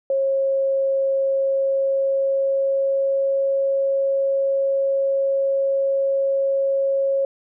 sine tone with pitch glide, 542 to 546.4 Hz, C#5 to C#5, -39 to -25 cents, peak -17 dBFS, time 0.1-7.25 s, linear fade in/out 2 ms, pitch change +14 cents, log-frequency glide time 1.15-3.41 s, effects none

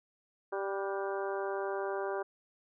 harmonic tone with a mistuned harmonic, 196 Hz, G3, in tune, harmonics 2 / 3 / 4 / 5 / 6 / 7 / 8, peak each -35 / -39 / -41 / -43 / -45 / -46 / -47 dBFS, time 0.52-2.23 s, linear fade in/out 10 ms, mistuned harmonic 7, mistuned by +70 cents, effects none

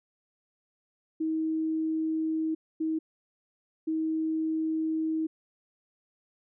sine tone bursts at uneven times, 317.9 Hz, D#4, 37 cents sharp, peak -26 dBFS, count 3, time 1.2-2.55 / 2.8-2.99 / 3.87-5.27 s, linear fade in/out 10 ms, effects none

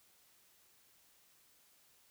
silence, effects white hiss -68 dBFS RMS until 2.1 s

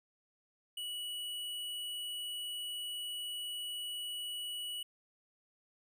square tone, 2938 Hz, F#7, 13 cents flat, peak -39 dBFS, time 0.77-4.83 s, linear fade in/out 5 ms, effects none

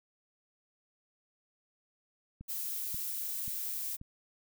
click train, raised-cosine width 5 ms, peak -33 dBFS, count 4, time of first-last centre 2.41-4.014 s, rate 1.87 Hz
violet noise, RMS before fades -37 dBFS, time 2.48-3.97 s, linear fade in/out 20 ms
effects none

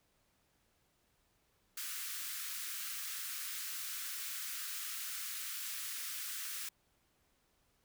white high-pass noise, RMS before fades -42 dBFS, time 1.77-6.69 s, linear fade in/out 5 ms, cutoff 1200 Hz, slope 48 dB/octave, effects pink hiss -75 dBFS RMS until 7.84 s

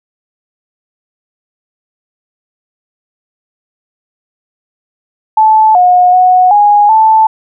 sine tone with pitch steps, 871 / 722 / 734 / 826 / 879 Hz, A5 / F#5 / F#5 / G#5 / A5, -18 / -43 / -14 / -10 / -2 cents, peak -3 dBFS, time 5.37-7.27 s, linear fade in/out 5 ms, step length 380 ms, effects none

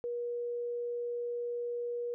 sine tone, 479.2 Hz, A#4, 48 cents sharp, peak -33 dBFS, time 0.04-2.14 s, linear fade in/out 0 ms, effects none

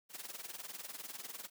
white noise with tremolo, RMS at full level -43 dBFS, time 0.09-1.5 s, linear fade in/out 50 ms, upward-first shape triangle, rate 20 Hz, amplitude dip 90%, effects high-pass 200 Hz 12 dB/octave

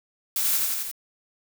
blue noise with echo, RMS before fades -25 dBFS, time 0.36-0.57 s, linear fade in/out 2 ms, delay 86 ms, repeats 4, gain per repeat -2 dB, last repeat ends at 0.914 s, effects none

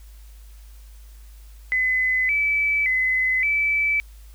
sine tone with pitch steps, 2025 / 2304 / 2030 / 2310 Hz, B6 / D7 / B6 / D7, +43 / -34 / +47 / -29 cents, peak -18 dBFS, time 1.72-4 s, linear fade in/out 0 ms, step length 570 ms, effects added 52 Hz sine -41 dBFS peak until 4.34 s + white hiss -56 dBFS RMS until 4.34 s

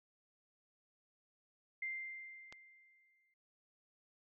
sine tone with exponential decay, 2093 Hz, C7, in tune, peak -37 dBFS, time 1.82-3.34 s, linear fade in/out 5 ms, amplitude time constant 330 ms
click, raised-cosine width 0.2 ms, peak -33 dBFS, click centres 2.525 s
effects none

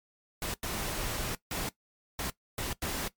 pink noise bursts at uneven times, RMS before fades -34 dBFS, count 6, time 0.42-0.54 / 0.63-1.35 / 1.51-1.69 / 2.19-2.3 / 2.58-2.73 / 2.82-3.08 s, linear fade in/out 2 ms, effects noise-tail reverb RT60 0.1 s tail -18 dB re dry + MP3 96 kbps

